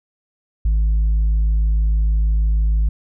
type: tone with tanh clipping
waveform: sine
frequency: 53.2 Hz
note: G#1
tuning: 42 cents sharp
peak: -14 dBFS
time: 0.65-2.89 s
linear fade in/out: 5 ms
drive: 2 dB
effects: none